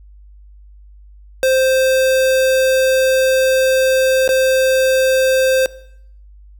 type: tone with dropouts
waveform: square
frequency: 523.3 Hz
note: C5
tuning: in tune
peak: -12 dBFS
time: 1.43-5.66 s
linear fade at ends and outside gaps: 1 ms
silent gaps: 4.278-4.29 s
effects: noise-tail reverb RT60 0.7 s tail -20 dB re dry + added 50 Hz sine -39 dBFS peak until 6.59 s